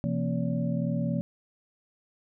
sine tone cluster, 128.1 / 169 / 231.8 / 270.1 / 571 Hz, C3 / E3 / A#3 / C#4 / D5, -36 / +43 / -10 / -45 / -49 cents, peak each -32 / -29 / -31 / -37 / -37 dBFS, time 0.04-1.21 s, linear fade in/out 0 ms, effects none

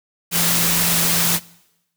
sine tone in noise, 170.4 Hz, F3, 42 cents flat, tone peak -25 dBFS, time 0.31-1.4 s, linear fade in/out 50 ms, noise white, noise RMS -18 dBFS, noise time 0.31-1.4 s, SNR -10 dB, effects noise-tail reverb RT60 0.9 s tail -22 dB re dry

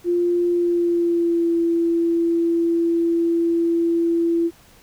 sine tone with pitch glide, 349.2 to 336.5 Hz, F4 to E4, 0 to +36 cents, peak -16 dBFS, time 0.04-4.51 s, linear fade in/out 50 ms, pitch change -64 cents, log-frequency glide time 0.48-1.54 s, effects pink hiss -51 dBFS RMS until 4.82 s

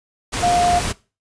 sine tone in noise, 706 Hz, F5, 19 cents sharp, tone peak -14 dBFS, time 0.42-0.8 s, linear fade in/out 20 ms, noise pink, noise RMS -23 dBFS, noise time 0.32-0.93 s, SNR +6 dB, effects noise-tail reverb RT60 0.3 s tail -20 dB re dry + resampled to 22050 Hz

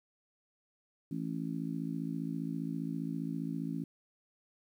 harmonic tone, 55 Hz, A1, in tune, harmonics 3 / 4 / 5 / 6, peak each -38 / -40 / -38 / -48 dBFS, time 1.11-3.84 s, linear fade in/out 5 ms, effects 11-bit

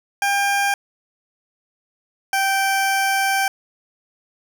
20% pulse tone pair in turn, 800 / 779.9 Hz, G5 / G5, +35 / -9 cents, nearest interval unison, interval 44 cents, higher first, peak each -12 dBFS, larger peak neither, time 0.22-0.74 / 2.33-3.48 s, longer second, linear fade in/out 2 ms, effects none

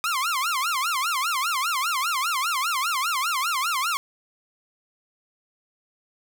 sawtooth tone with vibrato, 1200 Hz, D6, 37 cents sharp, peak -19 dBFS, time 0.04-3.97 s, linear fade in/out 0 ms, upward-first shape sine, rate 5 Hz, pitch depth 280 cents each way, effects none

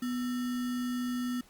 sine tone with sample-and-hold, 246.9 Hz, B3, in tune, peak -30 dBFS, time 0.02-1.41 s, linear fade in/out 5 ms, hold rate 1575 Hz, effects pink hiss -60 dBFS RMS until 1.49 s + Opus 48 kbps

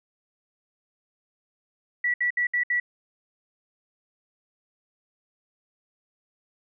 sine tone bursts, 1949 Hz, B6, 23 cents flat, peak -21 dBFS, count 5, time 2.04-2.8 s, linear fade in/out 5 ms, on 100 ms, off 65 ms, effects none

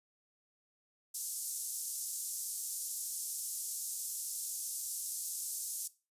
white band-pass noise, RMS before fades -40 dBFS, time 1.14-5.88 s, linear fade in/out 10 ms, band 6100 to 12000 Hz, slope 24 dB/octave, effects noise-tail reverb RT60 0.3 s tail -18 dB re dry + resampled to 32000 Hz

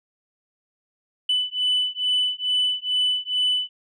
sine beating tone pair, 2992 / 2994.3 Hz, F#7 / F#7, +19 / +20 cents, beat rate 2.3 Hz, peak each -22 dBFS, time 1.29-3.69 s, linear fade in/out 5 ms, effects tanh soft clip ceiling -15 dBFS

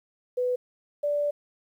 sine tone pair in turn, 497.6 / 583.7 Hz, B4 / D5, +13 / -11 cents, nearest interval minor third, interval 276 cents, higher second, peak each -23 dBFS, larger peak neither, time 0.37-0.56 / 1.03-1.31 s, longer second, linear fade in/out 10 ms, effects 10-bit

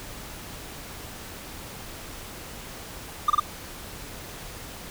triangle tone bursts, 1200 Hz, D6, 37 cents sharp, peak -14 dBFS, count 3, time 3.28-3.399 s, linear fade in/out 5 ms, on 21 ms, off 28 ms, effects pink hiss -40 dBFS RMS until 4.9 s

